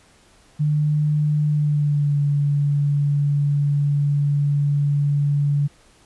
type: tone with pitch glide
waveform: sine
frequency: 149.9 to 143.88 Hz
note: D3 to D3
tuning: +36 to -35 cents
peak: -16 dBFS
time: 0.59-5.68 s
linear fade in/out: 20 ms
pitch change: -71 cents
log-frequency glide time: 1.47-2.19 s
effects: pink hiss -54 dBFS RMS until 6.05 s + resampled to 24000 Hz